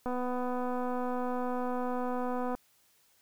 click train, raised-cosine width 1 ms, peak -22 dBFS, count 621, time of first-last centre 0.06-2.55 s, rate 249 Hz, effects white hiss -67 dBFS RMS until 3.21 s

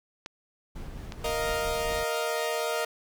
clicks, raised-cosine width 0.2 ms, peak -20 dBFS, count 3, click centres 0.261 / 1.122 / 1.261 s
brown noise with tremolo, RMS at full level -37 dBFS, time 0.75-2.04 s, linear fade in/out 10 ms, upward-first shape sine, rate 4.5 Hz, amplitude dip 30%
sawtooth chord, Bb suspended fourth, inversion none, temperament equal, 466.2 / 622.3 / 698.5 Hz, Bb4 / Eb5 / F5, 0 / 0 / 0 cents, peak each -27 / -27 / -31 dBFS, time 1.24-2.85 s, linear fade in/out 5 ms
effects none

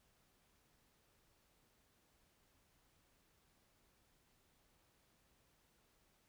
silence, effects pink hiss -75 dBFS RMS until 6.28 s

